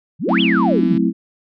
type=exponential two-way sweep; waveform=sine; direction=up then down; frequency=124.5 to 3480 to 124.5 Hz; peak=-17 dBFS; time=0.19-0.98 s; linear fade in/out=50 ms; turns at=0.41 s
type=chord; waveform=sine; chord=F# half-diminished seventh; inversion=none; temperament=equal; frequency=185 / 220 / 261.6 / 329.6 Hz; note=F#3 / A3 / C4 / E4; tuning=0 / 0 / 0 / 0 cents; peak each=-19 dBFS; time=0.26-1.13 s; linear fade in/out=50 ms
type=click train; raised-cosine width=0.3 ms; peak=-23 dBFS; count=116; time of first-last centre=0.29-0.975 s; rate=168 Hz
effects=none